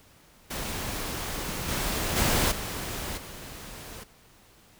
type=noise with level steps; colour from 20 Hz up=pink; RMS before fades=-33 / -29 / -24 / -34 / -42 dBFS; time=0.5-4.04 s; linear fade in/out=10 ms; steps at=1.68 / 2.16 / 2.51 / 3.17 s; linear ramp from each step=10 ms; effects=pink hiss -57 dBFS RMS until 4.79 s